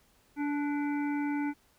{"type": "harmonic tone with a mistuned harmonic", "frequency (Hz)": 290, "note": "D4", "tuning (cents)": -22, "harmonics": [1, 3, 5, 7, 8], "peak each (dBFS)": [-29, -39, -43, -46, -47], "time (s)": [0.36, 1.54], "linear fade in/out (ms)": 50, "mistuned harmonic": 5, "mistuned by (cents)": 31, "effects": ["pink hiss -66 dBFS RMS until 1.78 s"]}